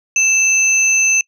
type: tone pair together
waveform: sine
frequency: 2639 / 6180 Hz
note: E7 / G8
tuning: +1 / -26 cents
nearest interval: octave + minor third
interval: 1473 cents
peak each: -13 dBFS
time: 0.16-1.21 s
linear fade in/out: 2 ms
effects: noise-tail reverb RT60 0.1 s tail -24 dB re dry + tanh soft clip ceiling -3 dBFS